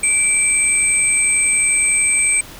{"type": "tone pair together", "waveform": "sine", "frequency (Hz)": [2325, 8242], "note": ["D7", "C9"], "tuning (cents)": [-18, -27], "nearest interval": "octave + minor seventh", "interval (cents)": 2191, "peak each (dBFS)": [-18, -14], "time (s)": [0.03, 2.41], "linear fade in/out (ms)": 5, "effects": ["pink hiss -37 dBFS RMS until 2.59 s"]}